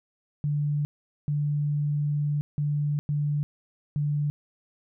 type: tone bursts at uneven times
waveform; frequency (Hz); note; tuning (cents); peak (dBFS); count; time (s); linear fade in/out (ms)
sine; 146.83; D3; 0; -23; 5; 0.44-0.85 / 1.28-2.41 / 2.58-2.99 / 3.09-3.43 / 3.96-4.3; 0
effects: none